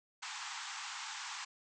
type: band-pass noise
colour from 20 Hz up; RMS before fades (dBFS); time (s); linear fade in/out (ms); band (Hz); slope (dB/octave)
pink; -44; 0.22-1.45; 10; 800 to 7900; 96
effects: none